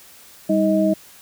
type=tone cluster; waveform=sine; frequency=198.1 / 316.6 / 630 Hz; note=G3 / D#4 / D#5; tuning=+18 / +30 / +21 cents; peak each=-19 dBFS; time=0.49-0.94 s; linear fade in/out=10 ms; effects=white hiss -46 dBFS RMS until 1.21 s